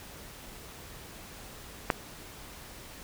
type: click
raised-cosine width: 0.5 ms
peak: -8 dBFS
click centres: 1.902 s
effects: pink hiss -47 dBFS RMS until 3.03 s